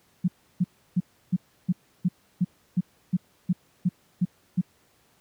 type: tone bursts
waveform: sine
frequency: 179.7 Hz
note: F3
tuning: 50 cents sharp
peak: -18 dBFS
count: 13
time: 0.24-4.613 s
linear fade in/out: 10 ms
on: 41 ms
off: 320 ms
effects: pink hiss -63 dBFS RMS until 5.2 s + high-pass 80 Hz 12 dB/octave